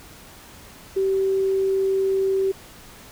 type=tone; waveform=sine; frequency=385.8 Hz; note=G4; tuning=28 cents flat; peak=-18 dBFS; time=0.96-2.52 s; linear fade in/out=10 ms; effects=pink hiss -45 dBFS RMS until 3.11 s